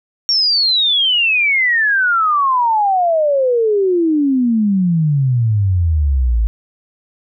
sine exponential sweep, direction down, 5588 to 53 Hz, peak -11 dBFS, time 0.29-6.47 s, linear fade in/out 0 ms, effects none

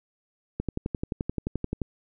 click train, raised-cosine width 3 ms, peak -15 dBFS, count 15, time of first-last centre 0.6-1.817 s, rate 11.5 Hz, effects none

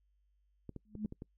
clicks, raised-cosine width 3 ms, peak -31 dBFS, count 6, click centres 0.693 / 0.763 / 0.953 / 1.048 / 1.124 / 1.221 s
sine tone with exponential growth, 212.3 Hz, G#3, 38 cents sharp, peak -31 dBFS, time 0.85-1.06 s, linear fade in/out 2 ms, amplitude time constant 44 ms
effects noise-tail reverb RT60 0.1 s tail -25 dB re dry + added 50 Hz sine -70 dBFS peak until 1.37 s

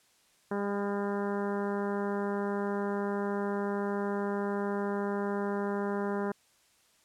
harmonic tone with a mistuned harmonic, 201.5 Hz, G3, 48 cents sharp, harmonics 1 / 2 / 3 / 4 / 5 / 6 / 7 / 8 / 9, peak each -33 / -33 / -40 / -41 / -41 / -47 / -45 / -47 / -51 dBFS, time 0.51-6.32 s, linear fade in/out 5 ms, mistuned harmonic 6, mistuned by +25 cents, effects white hiss -66 dBFS RMS until 7.04 s + low-pass 10000 Hz 12 dB/octave

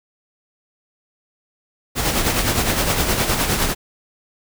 pink noise with tremolo, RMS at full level -17 dBFS, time 1.95-3.75 s, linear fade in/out 50 ms, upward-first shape sine, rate 9.7 Hz, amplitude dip 50%, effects none

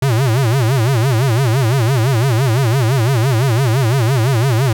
square tone with vibrato, 123.47 Hz, B2, in tune, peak -12 dBFS, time 0.02-4.73 s, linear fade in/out 5 ms, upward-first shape sine, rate 5.9 Hz, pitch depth 220 cents each way, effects none

